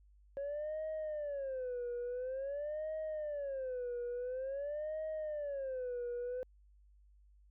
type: tone with vibrato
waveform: sine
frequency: 550 Hz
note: C#5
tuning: 14 cents flat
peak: -35 dBFS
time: 0.37-6.43 s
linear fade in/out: 0 ms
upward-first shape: sine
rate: 0.48 Hz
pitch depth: 230 cents each way
effects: tanh soft clip ceiling -35 dBFS + added 50 Hz sine -61 dBFS peak until 7.5 s